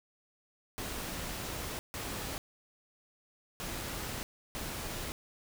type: noise bursts at uneven times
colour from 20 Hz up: pink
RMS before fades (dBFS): -39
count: 4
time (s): 0.78-1.79 / 1.94-2.38 / 3.6-4.23 / 4.55-5.12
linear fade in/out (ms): 0
effects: none